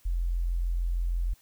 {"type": "tone", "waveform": "sine", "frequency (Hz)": 43.16, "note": "F1", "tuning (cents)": -20, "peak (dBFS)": -25, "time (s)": [0.05, 1.34], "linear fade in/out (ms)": 10, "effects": ["white hiss -62 dBFS RMS until 1.41 s"]}